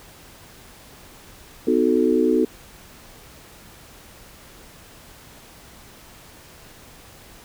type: chord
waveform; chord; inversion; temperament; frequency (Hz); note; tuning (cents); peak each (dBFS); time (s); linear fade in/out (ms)
sine; B dominant seventh; none; equal with one note detuned; 251.8 / 311.1 / 370 / 440; B3 / D#4 / F#4 / A4; +34 / 0 / 0 / 0; -21; 1.67-2.45; 5
effects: pink hiss -46 dBFS RMS until 7.44 s